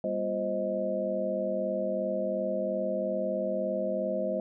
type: tone cluster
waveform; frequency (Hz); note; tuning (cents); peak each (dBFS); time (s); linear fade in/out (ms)
sine; 197.9 / 240.4 / 350.1 / 524 / 627; G3 / B3 / F4 / C5 / D#5; +17 / -46 / +4 / +2 / +13; -35 / -40 / -38 / -32 / -31; 0.04-4.4; 2
effects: none